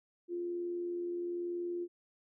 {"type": "tone with amplitude modulation", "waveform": "sine", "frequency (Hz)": 349.2, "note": "F4", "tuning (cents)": 0, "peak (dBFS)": -33, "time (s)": [0.28, 1.88], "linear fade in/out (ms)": 50, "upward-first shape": "sine", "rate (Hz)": 81, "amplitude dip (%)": 30, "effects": []}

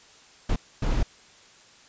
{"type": "noise bursts at uneven times", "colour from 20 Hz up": "brown", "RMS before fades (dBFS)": -23, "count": 2, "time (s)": [[0.49, 0.56], [0.82, 1.03]], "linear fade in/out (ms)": 5, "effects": ["white hiss -53 dBFS RMS until 1.88 s", "resampled to 16000 Hz"]}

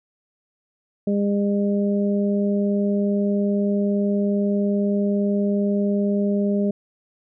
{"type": "harmonic tone", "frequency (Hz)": 202.4, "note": "G#3", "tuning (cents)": -44, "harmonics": [1, 2, 3], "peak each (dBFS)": [-19, -25, -28], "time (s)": [1.07, 6.71], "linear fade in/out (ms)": 5, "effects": []}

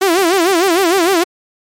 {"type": "tone with vibrato", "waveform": "sawtooth", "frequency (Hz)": 360, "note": "F#4", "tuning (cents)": -47, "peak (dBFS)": -6, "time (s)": [0.01, 1.24], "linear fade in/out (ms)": 10, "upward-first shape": "sine", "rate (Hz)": 6.6, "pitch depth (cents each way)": 170, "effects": ["MP3 64 kbps"]}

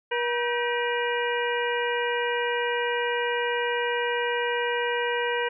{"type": "harmonic tone with a mistuned harmonic", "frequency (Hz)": 480, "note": "B4", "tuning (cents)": -49, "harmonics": [1, 2, 3, 4, 5, 6], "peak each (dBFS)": [-27, -30, -32, -33, -34, -35], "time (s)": [0.11, 5.49], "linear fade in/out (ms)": 10, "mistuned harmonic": 3, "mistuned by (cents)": 130, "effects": []}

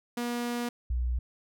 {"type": "tone pair in turn", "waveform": ["sawtooth", "sine"], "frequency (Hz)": [240, 61], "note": ["B3", "B1"], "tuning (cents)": [-49, -21], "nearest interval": "2 octaves", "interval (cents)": 2372, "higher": "first", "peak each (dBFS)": -26, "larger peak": "neither", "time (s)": [[0.17, 0.69], [0.9, 1.19]], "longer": "first", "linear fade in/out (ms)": 5, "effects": []}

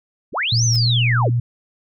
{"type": "linear two-way sweep", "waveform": "sine", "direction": "up then down", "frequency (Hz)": [32.7, 6272, 32.7], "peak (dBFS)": -18, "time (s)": [0.32, 1.32], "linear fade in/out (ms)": 50, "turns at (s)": 0.64}
{"type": "tone with pitch glide", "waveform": "sine", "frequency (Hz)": [116.54, 119.89], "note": ["A#2", "A#2"], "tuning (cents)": [0, 49], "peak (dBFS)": -15, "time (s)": [0.52, 1.4], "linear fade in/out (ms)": 5, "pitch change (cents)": 49, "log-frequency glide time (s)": [0.77, 0.89]}
{"type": "noise with exponential growth", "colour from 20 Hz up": "white", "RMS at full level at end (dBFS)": -34, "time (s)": [0.68, 0.76], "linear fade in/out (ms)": 1, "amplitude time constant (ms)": 17}
{"effects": []}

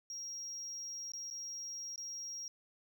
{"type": "tone with dropouts", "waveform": "sine", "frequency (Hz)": 5620, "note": "F8", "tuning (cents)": 10, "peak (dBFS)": -39, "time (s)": [0.1, 2.48], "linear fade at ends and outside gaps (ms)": 1, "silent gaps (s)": [[1.119, 1.135], [1.302, 1.31], [1.959, 1.978]], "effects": ["tanh soft clip ceiling -39 dBFS", "12-bit"]}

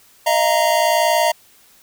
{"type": "chord", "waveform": "square", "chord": "Eb suspended second", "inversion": "none", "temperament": "equal with one note detuned", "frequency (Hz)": [622.3, 682.9, 932.3], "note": ["Eb5", "F5", "Bb5"], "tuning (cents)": [0, -39, 0], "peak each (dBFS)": -19, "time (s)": [0.26, 1.32], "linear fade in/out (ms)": 10, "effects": ["white hiss -51 dBFS RMS until 1.82 s"]}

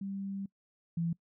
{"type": "tone pair in turn", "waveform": "sine", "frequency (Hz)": [196.3, 167.91], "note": ["G3", "E3"], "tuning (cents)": [3, 32], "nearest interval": "minor third", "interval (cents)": 271, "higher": "first", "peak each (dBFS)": [-35, -29], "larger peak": "second", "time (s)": [[0.01, 0.46], [0.97, 1.13]], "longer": "first", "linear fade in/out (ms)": 5, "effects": ["noise-tail reverb RT60 0.1 s tail -23 dB re dry"]}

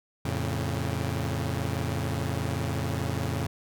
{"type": "chord", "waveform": "sawtooth", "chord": "F augmented", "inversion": "none", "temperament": "equal with one note detuned", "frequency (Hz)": [87.31, 112.25, 138.59], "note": ["F2", "A2", "C#3"], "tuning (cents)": [0, 35, 0], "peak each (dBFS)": -28, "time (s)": [0.25, 3.47], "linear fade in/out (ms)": 5, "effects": []}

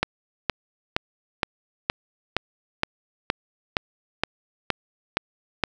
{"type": "click train", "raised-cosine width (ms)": 0.3, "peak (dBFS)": -4, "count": 13, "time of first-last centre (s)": [0.03, 5.637], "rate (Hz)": 2.14, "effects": []}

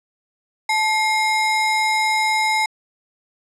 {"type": "ring-modulated tone", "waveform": "square", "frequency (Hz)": 1499, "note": "F#6", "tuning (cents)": 22, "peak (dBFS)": -14, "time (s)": [0.69, 2.66], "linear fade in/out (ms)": 5, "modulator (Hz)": 627, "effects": ["low-pass 9000 Hz 12 dB/octave"]}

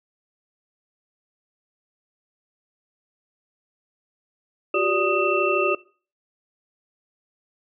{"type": "tone cluster", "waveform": "sine", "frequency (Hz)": [360.3, 392.9, 581, 1244, 2683], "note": ["F#4", "G4", "D5", "D#6", "E7"], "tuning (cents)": [-46, 4, -19, -1, 30], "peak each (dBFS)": -25, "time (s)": [4.74, 5.75], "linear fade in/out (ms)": 5, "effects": ["noise-tail reverb RT60 0.4 s tail -21 dB re dry"]}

